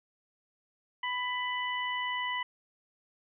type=harmonic tone; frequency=994 Hz; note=B5; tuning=11 cents sharp; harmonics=1 / 2 / 3; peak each=-34 / -34 / -38 dBFS; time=1.03-2.43 s; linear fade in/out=5 ms; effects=none